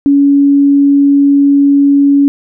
sine tone, 281.6 Hz, C#4, 27 cents sharp, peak -4 dBFS, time 0.06-2.28 s, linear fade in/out 0 ms, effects none

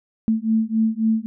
sine beating tone pair, 220 / 223.7 Hz, A3 / A3, 0 / +29 cents, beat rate 3.7 Hz, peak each -20 dBFS, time 0.28-1.26 s, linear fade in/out 0 ms, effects none

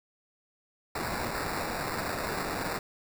white noise with sample-and-hold, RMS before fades -33 dBFS, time 0.95-2.79 s, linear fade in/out 5 ms, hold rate 3150 Hz, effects none

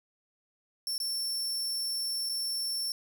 sawtooth tone with dropouts, 5420 Hz, E8, 47 cents sharp, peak -28 dBFS, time 0.87-2.92 s, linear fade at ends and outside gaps 1 ms, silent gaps 0.98-1.001 / 2.291-2.295 s, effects none

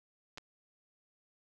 clicks, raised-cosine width 0.2 ms, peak -28 / -27 dBFS, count 2, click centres 0.375 / 0.382 s, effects none

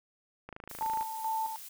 click train, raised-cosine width 0.5 ms, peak -28 dBFS, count 15, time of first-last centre 0.49-1.01 s, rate 26.9 Hz
blue noise, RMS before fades -46 dBFS, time 0.69-1.69 s, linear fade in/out 10 ms
sine tone with tremolo, 887 Hz, A5, 14 cents sharp, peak -29 dBFS, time 0.81-1.56 s, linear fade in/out 0 ms, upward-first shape square, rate 2.3 Hz, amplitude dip 55%
effects none

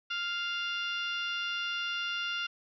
harmonic tone, 698.5 Hz, F5, in tune, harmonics 2 / 3 / 4 / 5 / 6 / 7 / 8, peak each -35 / -45 / -35 / -41 / -49 / -49 / -51 dBFS, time 0.1-2.47 s, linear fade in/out 10 ms, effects none

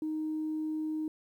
sine tone, 311.1 Hz, D#4, in tune, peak -30 dBFS, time 0.02-1.08 s, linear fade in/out 2 ms, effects tanh soft clip ceiling -27 dBFS + 11-bit

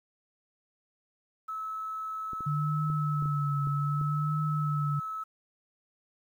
sine tone, 1299 Hz, E6, 26 cents flat, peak -33 dBFS, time 1.48-5.24 s, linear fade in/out 10 ms
clicks, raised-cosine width 3 ms, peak -31 dBFS, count 7, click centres 2.333 / 2.407 / 2.901 / 3.224 / 3.257 / 3.672 / 4.013 s
sine tone with vibrato, 146.83 Hz, D3, in tune, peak -27 dBFS, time 2.46-5 s, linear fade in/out 10 ms, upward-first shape triangle, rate 0.64 Hz, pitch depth 72 cents each way
effects 10-bit

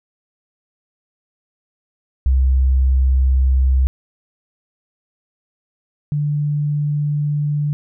sine tone pair in turn, 65.41 / 147.27 Hz, C2 / D3, 0 / +5 cents, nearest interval octave + major second, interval 1405 cents, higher second, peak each -11 / -16 dBFS, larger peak first, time 2.26-3.87 / 6.12-7.73 s, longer neither, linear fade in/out 0 ms, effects none

